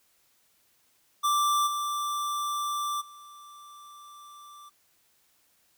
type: tone with level steps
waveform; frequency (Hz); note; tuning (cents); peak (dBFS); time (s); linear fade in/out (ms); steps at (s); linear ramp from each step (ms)
square; 1174.7; D6; 0; -23 / -29 / -47; 1.23-4.7; 20; 1.66 / 3; 20
effects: white hiss -67 dBFS RMS until 5.77 s